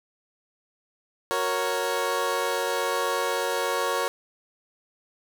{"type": "chord", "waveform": "20% pulse", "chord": "F# major", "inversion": "none", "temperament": "equal", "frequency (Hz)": [370, 466.2, 554.4], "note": ["F#4", "A#4", "C#5"], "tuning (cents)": [0, 0, 0], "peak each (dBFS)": [-27, -23, -23], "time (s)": [1.31, 4.08], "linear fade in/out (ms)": 0, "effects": []}